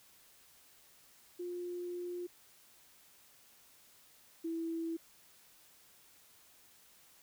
sine tone pair in turn, 353.4 / 329.6 Hz, F4 / E4, +21 / 0 cents, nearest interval minor second, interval 121 cents, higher first, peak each -38 / -35 dBFS, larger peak second, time 1.39-2.27 / 4.44-4.97 s, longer first, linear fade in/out 10 ms, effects white hiss -63 dBFS RMS until 7.22 s

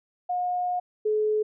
sine tone pair in turn, 719 / 427.5 Hz, F#5 / A4, -50 / -50 cents, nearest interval major sixth, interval 900 cents, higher first, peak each -24 / -21 dBFS, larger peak second, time 0.29-0.8 / 1.05-1.43 s, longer first, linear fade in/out 10 ms, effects none

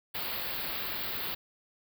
white band-stop noise, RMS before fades -35 dBFS, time 0.14-1.35 s, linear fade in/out 10 ms, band 4800 to 13000 Hz, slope 96 dB/octave, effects none

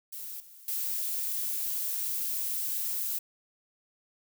violet noise with level steps, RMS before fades -40 / -52 / -32 dBFS, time 0.12-3.19 s, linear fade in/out 10 ms, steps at 0.4 / 0.68 s, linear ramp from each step 2 ms, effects none

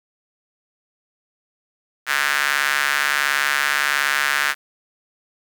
square tone with high-pass filter, 70.7 Hz, C#2, 35 cents sharp, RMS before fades -20 dBFS, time 2.06-4.55 s, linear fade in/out 50 ms, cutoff 1600 Hz, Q 3, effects 7-bit

